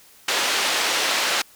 white band-pass noise, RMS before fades -22 dBFS, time 0.28-1.42 s, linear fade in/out 5 ms, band 400 to 4500 Hz, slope 12 dB/octave, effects white hiss -51 dBFS RMS until 1.55 s

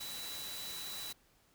sine tone in noise, 3946 Hz, B7, 2 cents flat, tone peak -44 dBFS, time 0-1.13 s, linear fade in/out 10 ms, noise white, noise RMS -45 dBFS, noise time 0-1.13 s, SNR -2 dB, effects pink hiss -69 dBFS RMS until 1.54 s

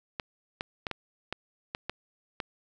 clicks, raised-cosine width 0.3 ms, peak -16 dBFS, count 8, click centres 0.198 / 0.609 / 0.868 / 0.913 / 1.326 / 1.749 / 1.896 / 2.402 s, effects none

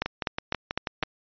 two click trains, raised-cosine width 0.3 ms, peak -12 / -9 dBFS, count 7 / 5, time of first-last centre 0.06-1.034 / 0.02-1.028 s, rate 6.16 / 3.97 Hz, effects resampled to 11025 Hz

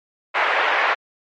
white band-pass noise, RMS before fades -19 dBFS, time 0.34-0.95 s, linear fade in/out 20 ms, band 510 to 2200 Hz, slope 24 dB/octave, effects MP3 48 kbps

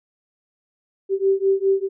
sine beating tone pair, 386.3 / 391.2 Hz, G4 / G4, -25 / -4 cents, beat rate 4.9 Hz, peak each -19 dBFS, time 1.09-1.89 s, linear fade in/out 50 ms, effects none

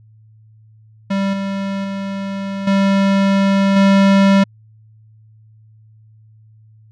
square tone with level steps, 196 Hz, G3, in tune, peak -16 / -20 / -22 / -12 / -9 dBFS, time 1.1-4.44 s, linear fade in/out 10 ms, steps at 1.33 / 1.84 / 2.67 / 3.76 s, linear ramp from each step 5 ms, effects added 109 Hz sine -44 dBFS peak until 6.91 s + low-pass 4000 Hz 12 dB/octave

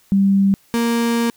sine / 35% pulse tone pair in turn, 196.3 / 233.4 Hz, G3 / A#3, +3 / +2 cents, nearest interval minor third, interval 299 cents, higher second, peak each -11 / -14 dBFS, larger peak first, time 0.12-0.54 / 0.74-1.3 s, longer second, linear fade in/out 0 ms, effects white hiss -55 dBFS RMS until 1.36 s

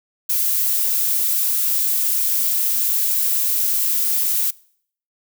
violet noise, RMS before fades -19 dBFS, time 0.29-4.51 s, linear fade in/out 10 ms, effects noise-tail reverb RT60 0.6 s tail -23 dB re dry

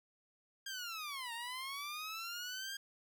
15% pulse linear two-way sweep, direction down then up, 1618 to 914 to 1618 Hz, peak -35 dBFS, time 0.66-2.77 s, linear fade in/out 5 ms, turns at 1.33 s, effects none

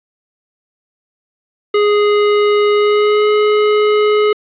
square tone with pitch glide, 415.3 to 421.6 Hz, G#4 to G#4, 0 to +26 cents, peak -10 dBFS, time 1.74-4.33 s, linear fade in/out 5 ms, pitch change +26 cents, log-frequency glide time 2.74-3.28 s, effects resampled to 8000 Hz + 7-bit

